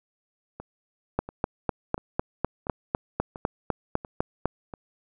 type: two click trains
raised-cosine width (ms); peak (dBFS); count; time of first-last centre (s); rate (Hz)
1; -9 / -23; 14 / 7; 1.19-4.456 / 0.6-4.738; 3.98 / 1.45
effects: none